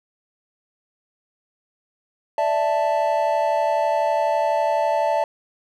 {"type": "chord", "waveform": "triangle", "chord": "D suspended second", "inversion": "none", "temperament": "equal", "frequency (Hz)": [587.3, 659.3, 880], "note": ["D5", "E5", "A5"], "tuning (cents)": [0, 0, 0], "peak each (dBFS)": [-21, -20, -20], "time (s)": [2.38, 5.24], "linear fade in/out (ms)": 2, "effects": []}